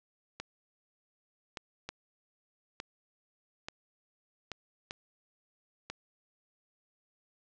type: clicks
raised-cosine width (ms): 0.2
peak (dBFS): -21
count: 8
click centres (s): 0.4 / 1.572 / 1.89 / 2.801 / 3.685 / 4.517 / 4.909 / 5.9
effects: low-pass 7000 Hz 12 dB/octave